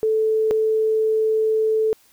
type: tone pair in turn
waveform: sine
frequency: 438.1 / 438.1 Hz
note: A4 / A4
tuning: -7 / -7 cents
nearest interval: unison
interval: 0 cents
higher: neither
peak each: -16 dBFS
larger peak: neither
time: 0.03-0.51 / 0.51-1.93 s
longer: second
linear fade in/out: 0 ms
effects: white hiss -56 dBFS RMS until 2.12 s